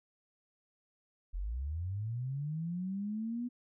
sine linear sweep, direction up, 39.86 to 246.9 Hz, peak -34 dBFS, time 1.33-3.49 s, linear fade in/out 20 ms, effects none

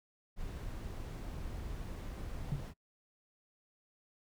brown noise, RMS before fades -42 dBFS, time 0.36-2.74 s, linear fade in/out 50 ms
sine tone with exponential decay, 140.6 Hz, C#3, 25 cents sharp, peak -28 dBFS, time 2.52-2.67 s, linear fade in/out 2 ms, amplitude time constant 32 ms
effects noise-tail reverb RT60 0.1 s tail -23 dB re dry

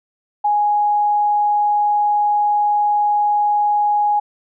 sine tone, 830.6 Hz, G#5, in tune, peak -13 dBFS, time 0.44-4.2 s, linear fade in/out 10 ms, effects none

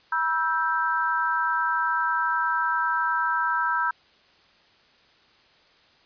sine chord, E minor, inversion second, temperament equal with one note detuned, 967.4 / 1318.5 / 1568 Hz, B5 / E6 / G6, -36 / 0 / 0 cents, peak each -26 dBFS, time 0.12-3.91 s, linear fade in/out 5 ms, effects white hiss -58 dBFS RMS until 6.05 s + resampled to 11025 Hz

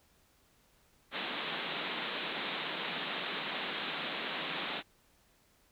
white band-pass noise, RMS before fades -38 dBFS, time 1.11-4.83 s, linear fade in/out 50 ms, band 150 to 3900 Hz, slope 96 dB/octave, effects pink hiss -68 dBFS RMS until 5.71 s

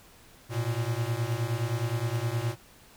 square beating tone pair, 112.2 / 121.8 Hz, A2 / B2, +34 / -24 cents, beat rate 9.6 Hz, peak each -31 dBFS, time 0.49-2.56 s, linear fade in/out 50 ms, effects pink hiss -55 dBFS RMS until 2.96 s

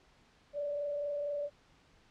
sine tone with frequency modulation, 580 Hz, D5, 22 cents flat, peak -33 dBFS, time 0.53-1.5 s, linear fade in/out 50 ms, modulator 24.3 Hz, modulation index 0.39, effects pink hiss -65 dBFS RMS until 2.1 s + low-pass 5000 Hz 12 dB/octave

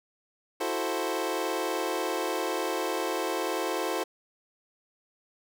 25% pulse chord, F# half-diminished seventh, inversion third, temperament equal, 329.6 / 370 / 440 / 523.3 Hz, E4 / F#4 / A4 / C5, 0 / 0 / 0 / 0 cents, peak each -30 dBFS, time 0.6-4.04 s, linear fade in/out 10 ms, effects none

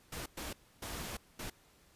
pink noise bursts at uneven times, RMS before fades -42 dBFS, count 4, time 0.12-0.26 / 0.37-0.53 / 0.82-1.17 / 1.39-1.5 s, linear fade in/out 5 ms, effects pink hiss -65 dBFS RMS until 1.95 s + resampled to 32000 Hz

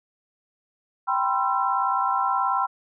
sine chord, C major seventh, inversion second, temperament equal with one note detuned, 784 / 987.8 / 1046.5 / 1344.7 Hz, G5 / B5 / C6 / E6, 0 / 0 / 0 / +34 cents, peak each -26 dBFS, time 1.07-2.67 s, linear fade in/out 20 ms, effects none

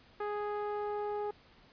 sawtooth tone with low-pass filter sweep, 415.3 Hz, G#4, in tune, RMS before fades -36 dBFS, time 0.2-1.31 s, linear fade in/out 5 ms, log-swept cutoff 1400 to 840 Hz, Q 1.4, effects pink hiss -61 dBFS RMS until 1.72 s + resampled to 11025 Hz

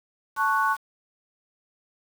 sine chord, F# minor, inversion first, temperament equal, 880 / 1108.7 / 1480 Hz, A5 / C#6 / F#6, 0 / 0 / 0 cents, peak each -26 / -23 / -25 dBFS, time 0.36-0.77 s, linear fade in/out 50 ms, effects 7-bit

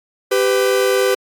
45% pulse tone pair together, 392.5 / 502 Hz, G4 / B4, +2 / +28 cents, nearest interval major third, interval 426 cents, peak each -16 dBFS, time 0.31-1.15 s, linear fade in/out 10 ms, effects AAC 64 kbps

